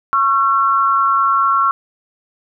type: tone pair together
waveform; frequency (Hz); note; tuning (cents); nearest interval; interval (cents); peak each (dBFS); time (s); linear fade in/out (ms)
sine; 1100 / 1355.4; C#6 / E6; -14 / +48; major third; 362; -14; 0.13-1.71; 0
effects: none